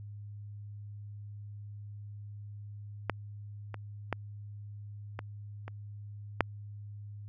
clicks, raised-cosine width 0.5 ms, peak -13 / -25 / -15 / -22 / -27 / -8 dBFS, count 6, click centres 3.097 / 3.743 / 4.127 / 5.191 / 5.68 / 6.407 s, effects added 103 Hz sine -42 dBFS peak until 7.28 s

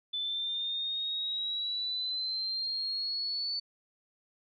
sine exponential sweep, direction up, 3500 to 4500 Hz, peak -31 dBFS, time 0.13-3.6 s, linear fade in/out 10 ms, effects none

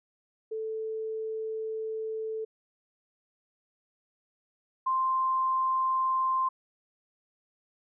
sine tone pair in turn, 440 / 1046.5 Hz, A4 / C6, 0 / 0 cents, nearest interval octave + minor third, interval 1500 cents, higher second, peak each -31 / -24 dBFS, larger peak second, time 0.51-2.45 / 4.86-6.49 s, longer first, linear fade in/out 10 ms, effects none

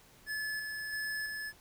square tone with tremolo, 1723 Hz, A6, 37 cents flat, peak -35 dBFS, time 0.26-1.53 s, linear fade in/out 50 ms, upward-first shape square, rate 1.5 Hz, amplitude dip 30%, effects pink hiss -60 dBFS RMS until 1.6 s

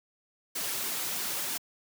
white noise with flanger, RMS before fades -33 dBFS, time 0.55-1.58 s, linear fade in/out 10 ms, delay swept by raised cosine 1.5 to 4.8 ms, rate 3.1 Hz, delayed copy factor -0.55, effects high-pass 150 Hz 12 dB/octave

